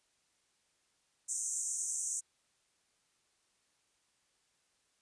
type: band-pass noise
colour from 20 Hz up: white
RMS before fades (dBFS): -37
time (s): 1.28-2.21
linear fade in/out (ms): 20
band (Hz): 6100 to 9100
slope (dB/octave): 96
effects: white hiss -75 dBFS RMS until 5.01 s + resampled to 22050 Hz